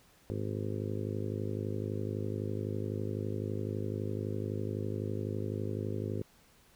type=harmonic tone; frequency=51.91 Hz; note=G#1; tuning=in tune; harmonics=2 / 3 / 4 / 5 / 6 / 7 / 8 / 9 / 10; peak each=-36 / -44 / -42 / -42 / -47 / -41 / -42 / -47 / -48 dBFS; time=0.3-6.22 s; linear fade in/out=0 ms; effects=pink hiss -63 dBFS RMS until 6.75 s